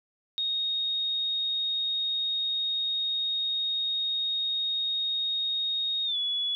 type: tone with pitch glide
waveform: sine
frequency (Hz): 3729 to 3400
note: A#7 to G#7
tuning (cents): 0 to +40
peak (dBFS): -26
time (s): 0.38-6.55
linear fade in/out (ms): 0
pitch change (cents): -160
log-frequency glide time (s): 6.05-6.17
effects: none